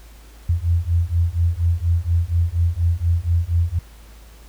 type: beating tone pair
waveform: sine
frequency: 83.2 / 87.4 Hz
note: E2 / F2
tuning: +17 / +2 cents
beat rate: 4.2 Hz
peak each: -19 dBFS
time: 0.49-3.79 s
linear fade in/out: 5 ms
effects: added 54 Hz sine -41 dBFS peak until 4.48 s + pink hiss -50 dBFS RMS until 4.48 s